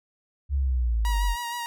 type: linear sweep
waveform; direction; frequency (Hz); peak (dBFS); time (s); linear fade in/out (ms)
sine; down; 71.5 to 43.65; -21; 0.49-1.36; 50
type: tone with vibrato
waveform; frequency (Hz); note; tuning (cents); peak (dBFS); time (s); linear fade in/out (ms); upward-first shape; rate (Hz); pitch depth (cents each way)
sawtooth; 951; A#5; +34; -26; 1.05-1.66; 0; sine; 6.4; 29
effects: none